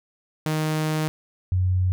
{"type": "tone pair in turn", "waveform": ["sawtooth", "sine"], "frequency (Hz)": [155.56, 91.91], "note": ["D#3", "F#2"], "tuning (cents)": [0, -11], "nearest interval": "major sixth", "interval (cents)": 911, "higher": "first", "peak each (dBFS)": -18, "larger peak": "neither", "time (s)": [[0.46, 1.08], [1.52, 1.92]], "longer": "first", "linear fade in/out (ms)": 0, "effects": []}